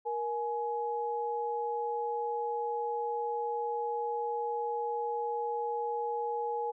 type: tone pair together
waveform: sine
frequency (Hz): 471.1 / 840.5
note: A#4 / G#5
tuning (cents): +18 / +20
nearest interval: minor seventh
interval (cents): 1002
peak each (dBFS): -34 / -33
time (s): 0.05-6.72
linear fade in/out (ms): 20
effects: none